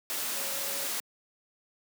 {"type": "tone in noise", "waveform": "sine", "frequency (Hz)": 554.4, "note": "C#5", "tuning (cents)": 0, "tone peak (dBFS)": -44, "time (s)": [0.36, 0.87], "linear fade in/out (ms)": 0, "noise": "white", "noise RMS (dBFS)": -33, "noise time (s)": [0.1, 1], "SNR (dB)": -14, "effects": ["high-pass 200 Hz 12 dB/octave"]}